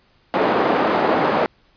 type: band-pass noise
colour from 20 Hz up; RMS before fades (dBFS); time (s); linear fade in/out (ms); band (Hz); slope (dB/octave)
white; -18; 0.34-1.46; 0; 260 to 790; 12
effects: pink hiss -58 dBFS RMS until 1.76 s + resampled to 11025 Hz

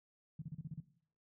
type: tone bursts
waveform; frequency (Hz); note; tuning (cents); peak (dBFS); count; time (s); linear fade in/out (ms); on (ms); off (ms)
sine; 152.7; D#3; -32; -40; 7; 0.39-0.804; 5; 30; 34
effects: noise-tail reverb RT60 0.6 s tail -17 dB re dry

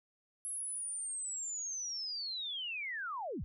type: linear sweep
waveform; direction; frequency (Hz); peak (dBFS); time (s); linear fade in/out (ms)
sine; down; 10970 to 34; -37; 0.45-3.44; 0
effects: none

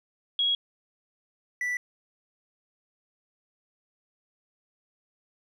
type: tone pair in turn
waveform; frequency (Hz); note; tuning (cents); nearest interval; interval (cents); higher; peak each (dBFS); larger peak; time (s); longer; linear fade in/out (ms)
sine / triangle; 3313 / 1969.9; G#7 / B6; -5 / -5; major sixth; 900; first; -22 / -25; first; 0.39-0.55 / 1.61-1.77; neither; 2
effects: none

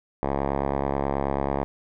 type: tone with low-pass filter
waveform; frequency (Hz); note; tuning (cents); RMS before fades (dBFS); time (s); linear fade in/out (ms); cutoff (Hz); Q
5% pulse; 69.3; C#2; 0; -26; 0.23-1.64; 0; 1100; 1.4
effects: none

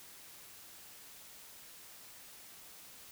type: silence
effects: white hiss -54 dBFS RMS until 3.11 s

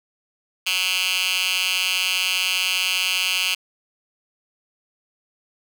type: tone with high-pass filter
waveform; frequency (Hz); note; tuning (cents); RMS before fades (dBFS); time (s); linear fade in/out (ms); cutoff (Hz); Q
10% pulse; 185; F#3; 0; -22; 0.66-3.55; 10; 2800; 2.7
effects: none

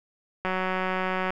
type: click train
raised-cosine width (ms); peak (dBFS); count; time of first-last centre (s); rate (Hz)
0.5; -13; 160; 0.45-1.305; 186
effects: none

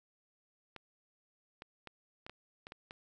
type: clicks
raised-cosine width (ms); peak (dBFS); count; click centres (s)
0.3; -30; 8; 0.763 / 1.621 / 1.873 / 2.265 / 2.296 / 2.669 / 2.721 / 2.909
effects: none

